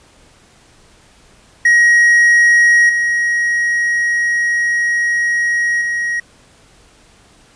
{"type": "tone with level steps", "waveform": "triangle", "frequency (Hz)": 1893, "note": "A#6", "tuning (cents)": 26, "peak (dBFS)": [-5, -11, -14], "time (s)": [1.65, 6.2], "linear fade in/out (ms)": 5, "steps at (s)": [2.89, 5.81], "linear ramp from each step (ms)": 5, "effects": ["pink hiss -48 dBFS RMS until 7.55 s", "resampled to 22050 Hz"]}